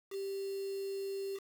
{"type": "tone with quantisation", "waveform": "sine", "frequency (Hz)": 392, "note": "G4", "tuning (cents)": 0, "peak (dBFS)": -36, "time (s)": [0.1, 1.4], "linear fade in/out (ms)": 50, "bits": 8, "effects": []}